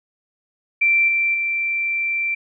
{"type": "tone with level steps", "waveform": "sine", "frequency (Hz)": 2349, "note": "D7", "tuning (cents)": 0, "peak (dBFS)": [-13, -16, -19], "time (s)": [0.81, 2.35], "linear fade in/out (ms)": 10, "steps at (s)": [1.08, 1.34], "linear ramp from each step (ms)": 5, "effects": []}